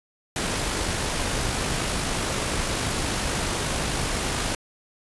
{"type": "noise with amplitude modulation", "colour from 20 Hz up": "pink", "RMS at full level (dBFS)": -25, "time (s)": [0.36, 4.55], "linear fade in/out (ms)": 2, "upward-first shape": "sine", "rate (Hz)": 51.5, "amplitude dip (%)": 25, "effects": ["resampled to 24000 Hz"]}